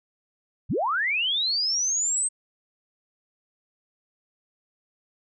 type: linear sweep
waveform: sine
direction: up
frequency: 55.8 to 8370 Hz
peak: -22 dBFS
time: 0.69-2.29 s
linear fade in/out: 20 ms
effects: none